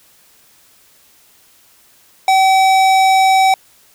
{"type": "tone with hard clipping", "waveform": "sine", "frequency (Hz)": 765, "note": "G5", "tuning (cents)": -42, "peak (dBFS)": -10, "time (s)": [2.28, 3.54], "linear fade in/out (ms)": 2, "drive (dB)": 17, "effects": ["white hiss -50 dBFS RMS until 3.94 s"]}